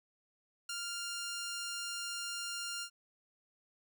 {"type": "tone with ADSR envelope", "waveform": "10% pulse", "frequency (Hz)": 1398, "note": "F6", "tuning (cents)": 1, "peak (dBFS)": -28, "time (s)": [0.69, 2.9], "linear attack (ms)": 6, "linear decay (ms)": 5, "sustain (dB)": -2, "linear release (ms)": 77, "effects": []}